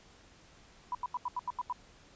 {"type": "tone bursts", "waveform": "sine", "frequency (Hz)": 987.8, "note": "B5", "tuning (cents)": 0, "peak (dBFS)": -31, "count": 8, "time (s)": [0.92, 1.726], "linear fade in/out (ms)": 2, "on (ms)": 29, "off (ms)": 82, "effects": ["pink hiss -59 dBFS RMS until 2.15 s", "resampled to 16000 Hz"]}